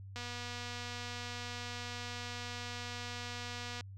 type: click train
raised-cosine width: 0.2 ms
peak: -26 dBFS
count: 884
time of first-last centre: 0.16-3.809 s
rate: 242 Hz
effects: added 97 Hz sine -46 dBFS peak until 3.97 s